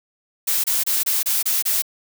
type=noise bursts; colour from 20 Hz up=blue; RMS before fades=-20 dBFS; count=7; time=0.47-1.822 s; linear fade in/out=10 ms; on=170 ms; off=27 ms; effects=none